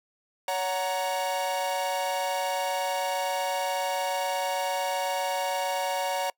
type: chord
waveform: 45% pulse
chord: F# major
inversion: second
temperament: equal with one note detuned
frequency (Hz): 562.1 / 740 / 932.3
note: C#5 / F#5 / A#5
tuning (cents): +24 / 0 / 0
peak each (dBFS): -31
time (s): 0.48-6.3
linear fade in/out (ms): 2
effects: noise-tail reverb RT60 0.1 s tail -25 dB re dry